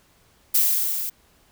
violet noise with level ramp, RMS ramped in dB -17 to -29 dBFS, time 0.54-1.1 s, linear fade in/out 10 ms, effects pink hiss -59 dBFS RMS until 1.51 s

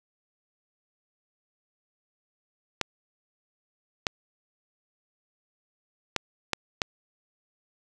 clicks, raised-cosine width 0.2 ms, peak -7 dBFS, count 5, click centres 2.813 / 4.068 / 6.163 / 6.533 / 6.818 s, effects none

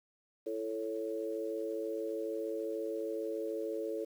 sine chord, A major, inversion second, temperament equal with one note detuned, 333.5 / 440 / 554.4 Hz, E4 / A4 / C#5, +20 / 0 / 0 cents, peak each -40 / -37 / -40 dBFS, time 0.46-4.05 s, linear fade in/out 10 ms, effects 10-bit

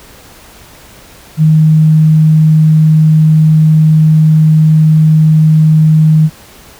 sine tone, 156.3 Hz, D#3, 8 cents sharp, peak -3 dBFS, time 1.37-6.3 s, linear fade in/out 50 ms, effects pink hiss -37 dBFS RMS until 6.79 s

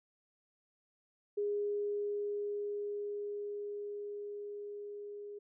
sine tone with level ramp, 411.1 Hz, G#4, 18 cents flat, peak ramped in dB -31 to -43 dBFS, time 1.37-5.39 s, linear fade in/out 10 ms, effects none

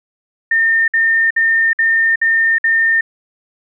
sine tone bursts, 1815 Hz, A#6, 47 cents flat, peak -10 dBFS, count 6, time 0.51-3.01 s, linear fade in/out 5 ms, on 370 ms, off 56 ms, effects none

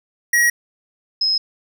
square / sine tone pair in turn, 1902 / 5128 Hz, A#6 / E8, +34 / -49 cents, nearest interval octave + perfect fourth, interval 1717 cents, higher second, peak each -13 / -15 dBFS, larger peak first, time 0.33-0.5 / 1.21-1.38 s, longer neither, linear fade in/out 5 ms, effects none

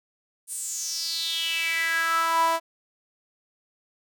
sawtooth tone with high-pass filter sweep, 329.6 Hz, E4, in tune, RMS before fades -26 dBFS, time 0.47-2.6 s, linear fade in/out 50 ms, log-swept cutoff 9400 to 790 Hz, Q 6, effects none

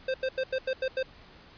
square tone bursts, 523.3 Hz, C5, in tune, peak -27 dBFS, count 7, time 0.08-1.029 s, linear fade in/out 5 ms, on 61 ms, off 87 ms, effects pink hiss -53 dBFS RMS until 1.57 s + resampled to 11025 Hz

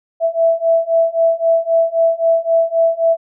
sine beating tone pair, 659.3 / 663.1 Hz, E5 / E5, 0 / +10 cents, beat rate 3.8 Hz, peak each -15 / -14 dBFS, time 0.2-3.17 s, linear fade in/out 50 ms, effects none

